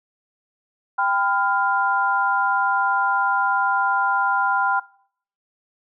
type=tone cluster; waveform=sine; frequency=791 / 1008 / 1400 Hz; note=G5 / B5 / F6; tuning=+15 / +35 / +4 cents; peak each=-22 dBFS; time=0.98-4.8 s; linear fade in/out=10 ms; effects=noise-tail reverb RT60 0.6 s tail -22 dB re dry